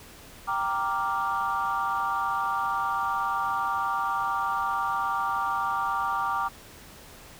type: chord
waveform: sine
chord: G minor seventh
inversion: none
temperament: equal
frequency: 784 / 932.3 / 1174.7 / 1396.9 Hz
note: G5 / Bb5 / D6 / F6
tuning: 0 / 0 / 0 / 0 cents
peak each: -31 / -30 / -27 / -33 dBFS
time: 0.47-6.49 s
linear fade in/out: 20 ms
effects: tanh soft clip ceiling -17 dBFS + pink hiss -48 dBFS RMS until 7.39 s